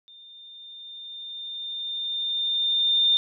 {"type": "tone with level ramp", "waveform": "sine", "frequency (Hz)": 3612, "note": "A7", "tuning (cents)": 45, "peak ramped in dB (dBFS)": [-46, -16], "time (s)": [0.08, 3.17], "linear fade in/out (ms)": 0, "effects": []}